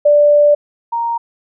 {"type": "tone pair in turn", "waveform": "sine", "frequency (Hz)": [587.3, 932.3], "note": ["D5", "A#5"], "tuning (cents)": [0, 0], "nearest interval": "minor sixth", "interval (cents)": 800, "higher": "second", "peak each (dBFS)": [-6, -15], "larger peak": "first", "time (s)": [[0.05, 0.55], [0.92, 1.18]], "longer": "first", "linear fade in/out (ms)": 10, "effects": []}